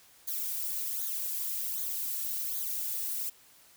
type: noise with flanger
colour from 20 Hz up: violet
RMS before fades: -34 dBFS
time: 0.27-3.3 s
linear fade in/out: 10 ms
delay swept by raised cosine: 0.37 to 2.57 ms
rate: 1.3 Hz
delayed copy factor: -0.95
effects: white hiss -59 dBFS RMS until 3.76 s